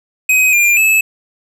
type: tone with pitch steps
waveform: square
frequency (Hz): 2522 / 2399 / 2604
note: D#7 / D7 / E7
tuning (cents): +23 / +36 / -22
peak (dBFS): -9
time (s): 0.29-1.01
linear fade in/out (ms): 5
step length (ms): 240
effects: 8-bit